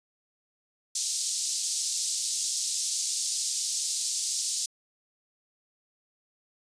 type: band-pass noise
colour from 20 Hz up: white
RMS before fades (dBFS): -30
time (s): 0.95-4.66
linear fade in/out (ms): 5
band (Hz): 4500 to 8600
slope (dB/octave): 24
effects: resampled to 22050 Hz